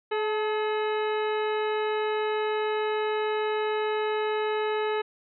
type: harmonic tone with a mistuned harmonic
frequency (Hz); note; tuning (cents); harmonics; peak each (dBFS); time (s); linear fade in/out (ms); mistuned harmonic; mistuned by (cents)
426.7; G#4; +47; 1 / 2 / 3 / 4 / 5 / 6 / 7 / 9; -26 / -32 / -36 / -38 / -40 / -42 / -43 / -45; 0.11-5.02; 10; 2; +38
effects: none